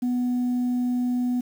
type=tone; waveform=sine; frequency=246.9 Hz; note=B3; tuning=in tune; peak=-19 dBFS; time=0.02-1.41 s; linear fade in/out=10 ms; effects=tanh soft clip ceiling -20 dBFS + 8-bit